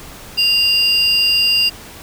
triangle tone pair together, 2794 / 4841 Hz, F7 / D#8, 0 / -48 cents, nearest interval minor seventh, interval 952 cents, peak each -13 dBFS, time 0.37-1.7 s, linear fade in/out 20 ms, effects pink hiss -36 dBFS RMS until 2.02 s

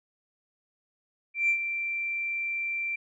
sine tone with ADSR envelope, 2353 Hz, D7, 3 cents sharp, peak -19 dBFS, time 1.34-2.96 s, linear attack 150 ms, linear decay 83 ms, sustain -9 dB, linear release 8 ms, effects tanh soft clip ceiling -16 dBFS

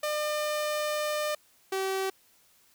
sawtooth tone pair in turn, 602 / 383.8 Hz, D5 / G4, +43 / -37 cents, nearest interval minor sixth, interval 780 cents, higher first, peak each -24 dBFS, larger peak neither, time 0.03-1.35 / 1.72-2.1 s, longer first, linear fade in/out 5 ms, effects white hiss -63 dBFS RMS until 2.74 s

